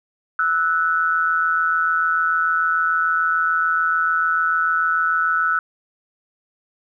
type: tone pair together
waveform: sine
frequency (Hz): 1313.2 / 1480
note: E6 / F#6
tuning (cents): -7 / 0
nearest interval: major second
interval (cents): 207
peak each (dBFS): -19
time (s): 0.39-5.59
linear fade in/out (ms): 2
effects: none